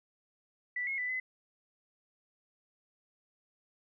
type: tone with pitch steps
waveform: sine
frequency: 1973 / 2166 / 1989 / 2025 Hz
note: B6 / C#7 / B6 / B6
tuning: -2 / -41 / +12 / +43 cents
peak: -32 dBFS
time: 0.76-1.2 s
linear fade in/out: 5 ms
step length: 110 ms
effects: none